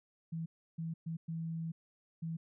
sine tone bursts at uneven times, 163.8 Hz, E3, 11 cents flat, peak -36 dBFS, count 5, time 0.32-0.46 / 0.78-0.94 / 1.06-1.17 / 1.28-1.72 / 2.22-2.37 s, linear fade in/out 10 ms, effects none

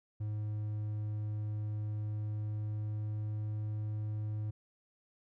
triangle tone with pitch glide, 106 to 106.61 Hz, G#2 to G#2, +36 to +46 cents, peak -32 dBFS, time 0.2-4.51 s, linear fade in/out 10 ms, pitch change +10 cents, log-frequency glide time 1.96-3.64 s, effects none

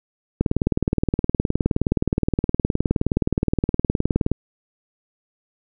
click train, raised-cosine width 3 ms, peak -5 dBFS, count 76, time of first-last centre 0.41-4.316 s, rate 19.2 Hz, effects none

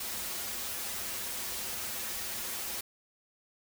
white noise with comb filter, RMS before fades -37 dBFS, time 0-2.81 s, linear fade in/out 5 ms, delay 6.7 ms, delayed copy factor -0.75, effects none

